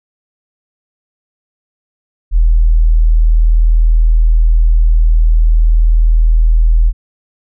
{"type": "tone", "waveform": "sine", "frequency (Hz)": 40.22, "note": "E1", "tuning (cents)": -42, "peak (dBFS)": -5, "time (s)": [2.31, 6.93], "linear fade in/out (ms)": 50, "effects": []}